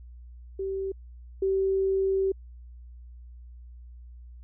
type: tone pair in turn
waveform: sine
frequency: 386.9 / 385.5 Hz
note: G4 / G4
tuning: -23 / -29 cents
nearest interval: unison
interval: 6 cents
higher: first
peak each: -28 / -22 dBFS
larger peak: second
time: 0.59-0.92 / 1.42-2.32 s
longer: second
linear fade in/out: 5 ms
effects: added 60 Hz sine -43 dBFS peak until 4.43 s